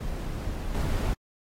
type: noise with level steps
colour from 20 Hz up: brown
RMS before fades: -32 / -26 dBFS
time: 0-1.14 s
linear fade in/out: 10 ms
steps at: 0.74 s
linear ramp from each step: 10 ms
effects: AAC 48 kbps